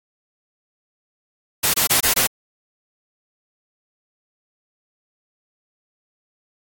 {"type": "noise bursts", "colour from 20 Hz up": "white", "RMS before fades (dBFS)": -17, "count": 5, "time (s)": [1.63, 2.272], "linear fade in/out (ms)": 10, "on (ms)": 110, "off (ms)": 23, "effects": ["AAC 64 kbps"]}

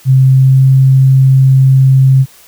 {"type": "tone with pitch glide", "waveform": "sine", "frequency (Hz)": [131.9, 133.05], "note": ["C3", "C3"], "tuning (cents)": [14, 29], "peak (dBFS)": -3, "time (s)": [0.05, 2.26], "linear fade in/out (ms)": 50, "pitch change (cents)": 15, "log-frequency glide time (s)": [0.24, 0.69], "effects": ["white hiss -41 dBFS RMS until 2.47 s"]}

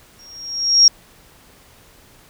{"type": "tone with exponential growth", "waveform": "sine", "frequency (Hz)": 5588, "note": "F8", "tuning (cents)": 0, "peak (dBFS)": -4, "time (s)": [0.19, 0.88], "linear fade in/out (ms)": 2, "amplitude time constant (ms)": 150, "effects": ["pink hiss -49 dBFS RMS until 2.29 s"]}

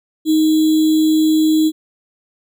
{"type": "tone with sample-and-hold", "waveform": "sine", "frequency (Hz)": 313, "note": "D#4", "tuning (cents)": 10, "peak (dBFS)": -10, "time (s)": [0.25, 1.72], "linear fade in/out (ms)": 50, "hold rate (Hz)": 3675, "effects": []}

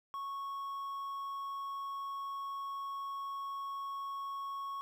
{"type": "tone with quantisation", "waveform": "triangle", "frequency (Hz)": 1104, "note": "C#6", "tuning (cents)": -7, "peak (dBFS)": -36, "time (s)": [0.14, 4.81], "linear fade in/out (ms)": 0, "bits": 11, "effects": []}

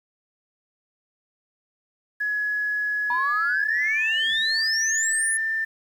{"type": "tone with pitch glide", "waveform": "sine", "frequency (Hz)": [1687, 1786.3], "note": ["G#6", "A6"], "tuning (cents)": [27, 26], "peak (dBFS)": -22, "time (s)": [2.2, 5.65], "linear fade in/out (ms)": 10, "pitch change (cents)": 99, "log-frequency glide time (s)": [3.43, 4.18]}
{"type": "exponential sweep", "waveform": "sine", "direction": "up", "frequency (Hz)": [950, 10360], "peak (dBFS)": -22, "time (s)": [3.1, 5.37], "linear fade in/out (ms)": 2}
{"effects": ["tanh soft clip ceiling -14 dBFS", "9-bit"]}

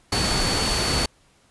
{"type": "tone in noise", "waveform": "sine", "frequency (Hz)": 4469, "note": "C#8", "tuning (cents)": 13, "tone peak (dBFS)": -26, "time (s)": [0.12, 1.06], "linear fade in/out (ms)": 5, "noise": "pink", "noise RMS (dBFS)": -23, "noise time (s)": [0.12, 1.06], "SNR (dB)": -6, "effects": ["pink hiss -59 dBFS RMS until 1.5 s", "resampled to 24000 Hz"]}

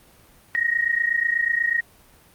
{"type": "tone pair together", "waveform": "sine", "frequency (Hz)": [1864.8, 1893], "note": ["A#6", "A#6"], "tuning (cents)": [0, 26], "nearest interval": "unison", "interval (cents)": 26, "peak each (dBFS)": -22, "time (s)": [0.55, 1.81], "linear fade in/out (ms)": 0, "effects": ["pink hiss -53 dBFS RMS until 2.34 s", "Opus 32 kbps"]}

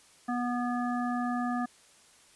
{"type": "harmonic tone", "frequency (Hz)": 243.8, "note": "B3", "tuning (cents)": -22, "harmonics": [1, 3, 5, 7], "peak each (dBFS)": [-30, -34, -37, -41], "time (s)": [0.28, 1.66], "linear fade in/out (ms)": 10, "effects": ["white hiss -59 dBFS RMS until 2.35 s", "resampled to 24000 Hz"]}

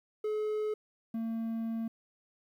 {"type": "tone pair in turn", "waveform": "triangle", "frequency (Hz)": [427, 226.6], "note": ["G#4", "A#3"], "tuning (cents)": [48, -49], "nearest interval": "major seventh", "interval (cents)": 1097, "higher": "first", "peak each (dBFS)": [-28, -30], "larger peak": "first", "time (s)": [[0.24, 0.74], [1.14, 1.88]], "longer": "second", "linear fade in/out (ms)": 5, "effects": ["11-bit"]}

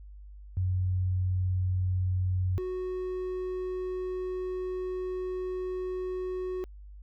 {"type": "tone pair in turn", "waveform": ["sine", "triangle"], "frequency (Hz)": [92.1, 368.4], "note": ["F#2", "F#4"], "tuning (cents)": [-7, -7], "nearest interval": "2 octaves", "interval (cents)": 2400, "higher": "second", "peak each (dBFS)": [-25, -29], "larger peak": "first", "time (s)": [[0.57, 2.58], [2.58, 6.64]], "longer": "second", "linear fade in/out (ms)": 0, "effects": ["added 50 Hz sine -44 dBFS peak until 7.02 s"]}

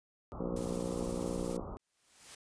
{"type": "low-pass noise", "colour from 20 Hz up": "pink", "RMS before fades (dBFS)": -43, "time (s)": [0.32, 1.77], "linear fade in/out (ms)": 0, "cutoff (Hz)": 1300, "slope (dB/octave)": 96}
{"type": "harmonic tone", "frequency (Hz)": 59.7, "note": "A#1", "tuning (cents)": 42, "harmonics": [3, 4, 5, 6, 7, 8, 9], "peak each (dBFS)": [-40, -42, -43, -44, -45, -42, -42], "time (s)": [0.39, 1.61], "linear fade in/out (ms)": 10}
{"type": "noise with tremolo", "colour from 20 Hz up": "blue", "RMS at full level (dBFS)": -45, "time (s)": [0.56, 1.57], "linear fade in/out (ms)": 5, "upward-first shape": "triangle", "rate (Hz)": 17, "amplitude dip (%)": 30}
{"type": "noise with exponential growth", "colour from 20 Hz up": "white", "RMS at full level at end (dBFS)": -47, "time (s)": [1.79, 2.35], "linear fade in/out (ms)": 5, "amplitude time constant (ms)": 120}
{"effects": ["resampled to 22050 Hz"]}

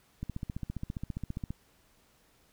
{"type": "click train", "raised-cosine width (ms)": 5, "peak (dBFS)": -23, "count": 20, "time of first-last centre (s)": [0.23, 1.505], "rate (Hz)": 14.9, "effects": ["pink hiss -66 dBFS RMS until 2.52 s"]}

